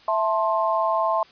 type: chord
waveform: sine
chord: A minor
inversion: second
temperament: just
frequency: 660 / 880 / 1056 Hz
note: E5 / A5 / C6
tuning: +2 / 0 / +16 cents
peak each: -23 / -25 / -23 dBFS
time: 0.08-1.23 s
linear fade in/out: 2 ms
effects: white hiss -51 dBFS RMS until 1.31 s + resampled to 11025 Hz